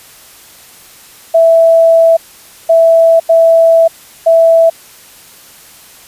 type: tone bursts at uneven times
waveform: sine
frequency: 659.3 Hz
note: E5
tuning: in tune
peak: -3 dBFS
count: 4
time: 1.34-2.17 / 2.69-3.2 / 3.29-3.88 / 4.26-4.7 s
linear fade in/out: 10 ms
effects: white hiss -38 dBFS RMS until 6.07 s + resampled to 32000 Hz